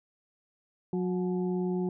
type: harmonic tone with a mistuned harmonic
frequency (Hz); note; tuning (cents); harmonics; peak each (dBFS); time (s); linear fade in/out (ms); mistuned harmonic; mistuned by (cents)
181.7; F#3; -31; 1 / 2 / 4 / 5; -29 / -31 / -45 / -46; 0.93-1.89; 2; 5; -95
effects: none